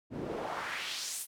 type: noise with band-pass filter sweep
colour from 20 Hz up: pink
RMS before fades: -38 dBFS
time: 0.1-1.27 s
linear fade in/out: 50 ms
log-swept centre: 210 to 12000 Hz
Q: 1.7
effects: none